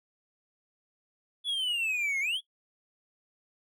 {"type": "exponential two-way sweep", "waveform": "triangle", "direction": "down then up", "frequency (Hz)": [3451, 2115, 3451], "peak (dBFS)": -26, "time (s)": [1.44, 2.41], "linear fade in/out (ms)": 50, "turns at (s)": 2.2, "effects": ["noise-tail reverb RT60 0.1 s tail -18 dB re dry"]}